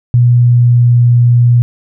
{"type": "tone with pitch glide", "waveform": "sine", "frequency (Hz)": [121.4, 120.63], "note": ["B2", "B2"], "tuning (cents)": [-29, -40], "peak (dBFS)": -4, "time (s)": [0.14, 1.62], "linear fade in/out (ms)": 0, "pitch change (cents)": -11, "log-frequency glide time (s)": [0.32, 0.95], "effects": []}